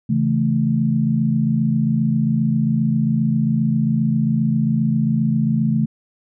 sine chord, A major, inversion first, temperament just, 137.5 / 165 / 220 Hz, C#3 / E3 / A3, -14 / +2 / 0 cents, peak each -20 / -21 / -18 dBFS, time 0.09-5.86 s, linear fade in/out 10 ms, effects none

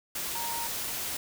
sine tone in noise, 931 Hz, A#5, 2 cents flat, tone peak -35 dBFS, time 0.35-0.67 s, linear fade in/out 5 ms, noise white, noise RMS -34 dBFS, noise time 0.15-1.17 s, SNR -4 dB, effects none

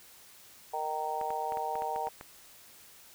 harmonic tone, 154.9 Hz, D#3, 7 cents flat, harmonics 3 / 4 / 5 / 6, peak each -40 / -40 / -34 / -36 dBFS, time 0.73-2.09 s, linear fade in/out 10 ms
clicks, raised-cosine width 0.5 ms, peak -28 dBFS, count 9, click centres 1.213 / 1.305 / 1.522 / 1.572 / 1.755 / 1.821 / 1.961 / 2.071 / 2.211 s
effects white hiss -55 dBFS RMS until 3.14 s

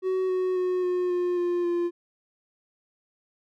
triangle tone with pitch steps, 374.5 / 369.8 / 365.1 / 360.5 / 355.9 / 351.4 / 347 Hz, F#4 / F#4 / F#4 / F#4 / F4 / F4 / F4, +21 / -1 / -23 / -45 / +33 / +11 / -11 cents, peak -21 dBFS, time 0.02-1.91 s, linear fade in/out 50 ms, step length 270 ms, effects none

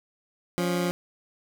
20% pulse tone pair together, 176.28 / 280 Hz, F3 / C#4, +16 / +18 cents, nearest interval minor sixth, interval 802 cents, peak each -20 / -28 dBFS, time 0.58-0.91 s, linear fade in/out 0 ms, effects none

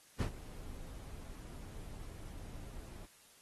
brown noise with ADSR envelope, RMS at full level -30 dBFS, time 0.18-3.06 s, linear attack 32 ms, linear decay 85 ms, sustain -18 dB, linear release 10 ms, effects white hiss -63 dBFS RMS until 3.41 s + AAC 32 kbps

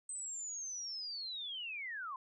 sine linear sweep, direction down, 8270 to 1000 Hz, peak -40 dBFS, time 0.09-2.16 s, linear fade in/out 2 ms, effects none

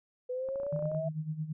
sine exponential sweep, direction up, 496 to 659.3 Hz, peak -32 dBFS, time 0.29-1.09 s, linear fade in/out 10 ms
clicks, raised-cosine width 1 ms, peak -34 dBFS, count 12, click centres 0.488 / 0.558 / 0.6 / 0.633 / 0.666 / 0.726 / 0.762 / 0.792 / 0.825 / 0.856 / 0.916 / 0.948 s
sine tone with tremolo, 155.56 Hz, D#3, in tune, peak -30 dBFS, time 0.72-1.53 s, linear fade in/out 10 ms, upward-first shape sine, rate 9 Hz, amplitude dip 75%
effects none

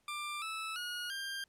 20% pulse tone with pitch steps, 1187 / 1309.5 / 1444.6 / 1593.6 Hz, D6 / E6 / F#6 / G6, +18 / -12 / -42 / +28 cents, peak -33 dBFS, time 0.08-1.44 s, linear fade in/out 2 ms, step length 340 ms, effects pink hiss -75 dBFS RMS until 1.48 s + low-pass 12000 Hz 12 dB/octave

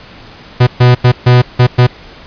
45% pulse tone bursts at uneven times, 123.8 Hz, B2, 5 cents sharp, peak -3 dBFS, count 6, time 0.6-0.67 / 0.8-0.95 / 1.04-1.12 / 1.26-1.42 / 1.59-1.67 / 1.78-1.87 s, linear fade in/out 10 ms, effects pink hiss -35 dBFS RMS until 2.26 s + resampled to 11025 Hz

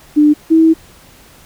sine tone pair in turn, 298.5 / 322.9 Hz, D4 / E4, +28 / -36 cents, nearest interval minor second, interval 136 cents, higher second, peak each -5 dBFS, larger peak neither, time 0.16-0.34 / 0.5-0.74 s, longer second, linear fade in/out 20 ms, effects pink hiss -43 dBFS RMS until 1.45 s

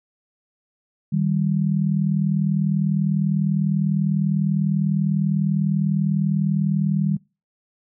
sine tone pair together, 155.99 / 196 Hz, D#3 / G3, +5 / 0 cents, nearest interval major third, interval 395 cents, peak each -20 / -21 dBFS, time 1.12-7.17 s, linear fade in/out 10 ms, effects noise-tail reverb RT60 0.3 s tail -24 dB re dry

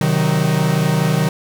45% pulse chord, C diminished, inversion none, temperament equal with one note detuned, 130.81 / 155.56 / 187.25 Hz, C3 / Eb3 / Gb3, 0 / 0 / +21 cents, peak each -21 / -16 / -20 dBFS, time 0.01-1.29 s, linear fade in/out 2 ms, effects none

